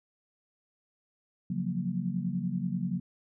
sine chord, Gb major seventh, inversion second, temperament equal, 138.59 / 174.61 / 185 / 233.1 Hz, Db3 / F3 / Gb3 / Bb3, 0 / 0 / 0 / 0 cents, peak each -37 / -34 / -32 / -37 dBFS, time 1.5-3 s, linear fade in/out 5 ms, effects none

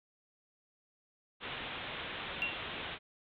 white low-pass noise, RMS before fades -42 dBFS, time 1.4-2.99 s, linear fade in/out 50 ms, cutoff 3700 Hz, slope 96 dB/octave
sine tone with exponential decay, 2750 Hz, F7, 27 cents flat, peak -28 dBFS, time 2.42-2.69 s, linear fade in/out 0 ms, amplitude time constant 58 ms
effects none

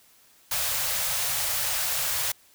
white band-stop noise, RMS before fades -27 dBFS, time 0.51-2.32 s, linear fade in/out 5 ms, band 160 to 490 Hz, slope 96 dB/octave, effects white hiss -58 dBFS RMS until 2.54 s

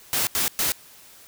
white noise bursts at uneven times, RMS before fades -23 dBFS, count 3, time 0.13-0.27 / 0.35-0.48 / 0.59-0.72 s, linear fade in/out 0 ms, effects white hiss -49 dBFS RMS until 1.27 s

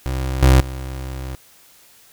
30% pulse tone with level steps, 65.41 Hz, C2, in tune, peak -18 / -6 / -24 dBFS, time 0.06-1.35 s, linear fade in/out 0 ms, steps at 0.42 / 0.6 s, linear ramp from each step 10 ms, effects white hiss -50 dBFS RMS until 2.12 s

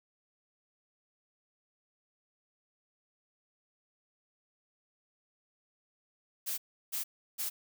blue noise bursts, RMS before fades -35 dBFS, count 3, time 6.46-7.5 s, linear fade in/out 20 ms, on 120 ms, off 340 ms, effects none

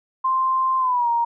sine tone with pitch glide, 1046.5 to 937.7 Hz, C6 to A#5, 0 to +10 cents, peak -17 dBFS, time 0.24-1.25 s, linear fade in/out 10 ms, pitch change -190 cents, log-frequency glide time 0.79-1.09 s, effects none

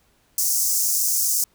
pink high-pass noise, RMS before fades -21 dBFS, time 0.38-1.44 s, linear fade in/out 2 ms, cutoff 5500 Hz, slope 48 dB/octave, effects pink hiss -62 dBFS RMS until 1.54 s

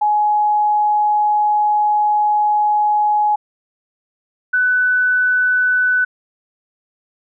sine tone pair in turn, 840 / 1496.7 Hz, G#5 / F#6, +19 / +19 cents, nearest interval minor seventh, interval 1000 cents, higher second, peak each -12 dBFS, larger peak neither, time 0.01-3.36 / 4.53-6.05 s, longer first, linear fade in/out 10 ms, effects none

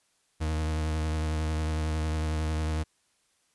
40% pulse tone with vibrato, 78 Hz, D#2, 5 cents sharp, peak -26 dBFS, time 0.4-2.84 s, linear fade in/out 20 ms, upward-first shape sine, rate 11 Hz, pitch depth 27 cents each way, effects white hiss -70 dBFS RMS until 3.54 s + resampled to 24000 Hz

